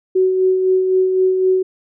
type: tone with tremolo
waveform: sine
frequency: 374 Hz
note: F#4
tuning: 19 cents sharp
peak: -10 dBFS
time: 0.15-1.63 s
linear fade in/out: 10 ms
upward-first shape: sine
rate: 3.9 Hz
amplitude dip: 40%
effects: none

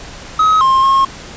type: tone with pitch steps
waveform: triangle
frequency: 1272 / 1062 / 1079 Hz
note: D#6 / C6 / C#6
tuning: +38 / +25 / -47 cents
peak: -6 dBFS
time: 0.39-1.05 s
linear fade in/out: 5 ms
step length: 220 ms
effects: pink hiss -32 dBFS RMS until 1.36 s + resampled to 16000 Hz

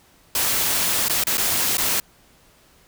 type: noise with dropouts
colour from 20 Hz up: white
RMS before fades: -21 dBFS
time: 0.35-2 s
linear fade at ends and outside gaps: 2 ms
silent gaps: 1.084-1.096 / 1.238-1.269 / 1.372-1.379 / 1.771-1.781 s
effects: pink hiss -55 dBFS RMS until 2.87 s

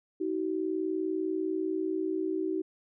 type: tone pair together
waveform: sine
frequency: 317.6 / 377.7 Hz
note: D#4 / F#4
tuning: +36 / +36 cents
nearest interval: minor third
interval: 300 cents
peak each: -31 / -31 dBFS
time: 0.2-2.62 s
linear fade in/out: 10 ms
effects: none

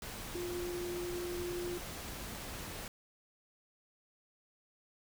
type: tone in noise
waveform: sine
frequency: 352.2 Hz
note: F4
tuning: 15 cents sharp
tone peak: -37 dBFS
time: 0.35-1.78 s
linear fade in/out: 2 ms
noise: pink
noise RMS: -44 dBFS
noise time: 0.02-2.88 s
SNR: +4 dB
effects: none

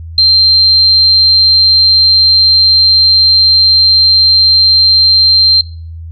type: tone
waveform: sine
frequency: 4152 Hz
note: C8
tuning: 14 cents flat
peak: -3 dBFS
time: 0.18-5.61 s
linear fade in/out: 2 ms
effects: noise-tail reverb RT60 0.4 s tail -20 dB re dry + added 82 Hz sine -23 dBFS peak until 6.11 s

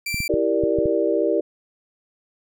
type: tone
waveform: sawtooth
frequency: 2349 Hz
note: D7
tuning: in tune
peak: -21 dBFS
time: 0.06-0.28 s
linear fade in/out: 5 ms
type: clicks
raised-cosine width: 5 ms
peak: -16 dBFS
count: 6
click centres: 0.144 / 0.204 / 0.34 / 0.637 / 0.787 / 0.857 s
type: chord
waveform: sine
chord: E half-diminished seventh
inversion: none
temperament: equal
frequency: 329.6 / 392 / 466.2 / 587.3 Hz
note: E4 / G4 / Bb4 / D5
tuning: 0 / 0 / 0 / 0 cents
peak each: -23 dBFS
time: 0.29-1.41 s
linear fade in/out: 10 ms
effects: none

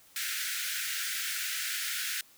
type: high-pass noise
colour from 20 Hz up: pink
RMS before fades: -34 dBFS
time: 0.16-2.21 s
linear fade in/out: 2 ms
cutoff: 1400 Hz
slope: 96 dB/octave
effects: white hiss -59 dBFS RMS until 2.37 s

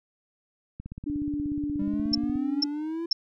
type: click train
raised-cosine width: 5 ms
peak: -25 dBFS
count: 27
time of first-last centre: 0.8-2.357 s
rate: 16.7 Hz
type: tone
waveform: sine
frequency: 292.5 Hz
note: D4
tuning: 7 cents flat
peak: -27 dBFS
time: 1.06-2.66 s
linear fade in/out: 10 ms
type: exponential sweep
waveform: triangle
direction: up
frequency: 196 to 340 Hz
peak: -27 dBFS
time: 1.79-3.06 s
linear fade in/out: 5 ms
type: tone bursts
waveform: sine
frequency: 5340 Hz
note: E8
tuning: 22 cents sharp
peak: -19 dBFS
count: 3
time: 2.13-3.13 s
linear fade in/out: 5 ms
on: 20 ms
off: 470 ms
effects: none

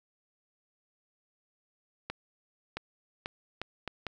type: accelerating click train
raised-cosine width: 0.3 ms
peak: -19 dBFS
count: 6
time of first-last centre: 2.1-4.067 s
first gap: 670 ms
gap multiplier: 0.73
effects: none

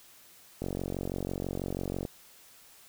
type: click train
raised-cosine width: 2 ms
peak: -20 dBFS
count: 67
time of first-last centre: 0.62-2.052 s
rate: 46.1 Hz
effects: white hiss -56 dBFS RMS until 2.88 s

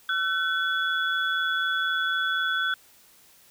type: tone cluster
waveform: sine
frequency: 1349 / 1513 / 3403 Hz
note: E6 / F#6 / G#7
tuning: +40 / +38 / +41 cents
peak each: -30 / -25 / -30 dBFS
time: 0.09-2.74 s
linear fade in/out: 2 ms
effects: white hiss -56 dBFS RMS until 3.5 s

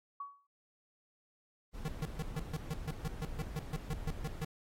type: tone with exponential decay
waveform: sine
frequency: 1125 Hz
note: C#6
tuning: 25 cents sharp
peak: -37 dBFS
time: 0.2-0.47 s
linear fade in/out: 5 ms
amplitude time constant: 58 ms
type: noise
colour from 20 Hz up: brown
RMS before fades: -43 dBFS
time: 1.73-4.44 s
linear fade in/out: 20 ms
type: tone bursts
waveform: square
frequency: 155.1 Hz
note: D#3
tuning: 5 cents flat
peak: -35 dBFS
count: 16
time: 1.85-4.446 s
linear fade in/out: 0 ms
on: 31 ms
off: 140 ms
effects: AAC 48 kbps

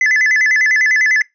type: tone with vibrato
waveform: triangle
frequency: 1871 Hz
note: A#6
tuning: 6 cents sharp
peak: -8 dBFS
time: 0.01-1.22 s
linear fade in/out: 2 ms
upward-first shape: square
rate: 10 Hz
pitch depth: 140 cents each way
effects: noise-tail reverb RT60 0.2 s tail -24 dB re dry + resampled to 16000 Hz

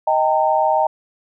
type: tone cluster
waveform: sine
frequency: 626 / 786 / 913 Hz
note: D#5 / G5 / A#5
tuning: +10 / +4 / -36 cents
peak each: -18 dBFS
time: 0.07-0.87 s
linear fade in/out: 5 ms
effects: none

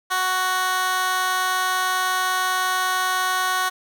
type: tone with high-pass filter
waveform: 15% pulse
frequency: 370.9 Hz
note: F#4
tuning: 4 cents sharp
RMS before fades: -22 dBFS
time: 0.1-3.7 s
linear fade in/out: 20 ms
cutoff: 1100 Hz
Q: 1.2
effects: none

